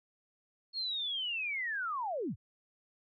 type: linear sweep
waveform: sine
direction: down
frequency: 4342 to 64.7 Hz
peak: -33 dBFS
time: 0.73-2.36 s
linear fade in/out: 50 ms
effects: none